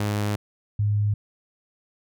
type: tone pair in turn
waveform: sawtooth / sine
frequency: 103.9 / 103.9 Hz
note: G#2 / G#2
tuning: +1 / +1 cents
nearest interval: unison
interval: 0 cents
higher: neither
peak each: -19 dBFS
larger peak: neither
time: 0-0.36 / 0.79-1.14 s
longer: first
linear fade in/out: 5 ms
effects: none